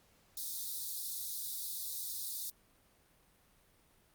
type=high-pass noise; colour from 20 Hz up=white; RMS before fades=-40 dBFS; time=0.37-2.5 s; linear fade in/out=2 ms; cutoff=3600 Hz; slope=96 dB/octave; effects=pink hiss -68 dBFS RMS until 4.14 s + Opus 48 kbps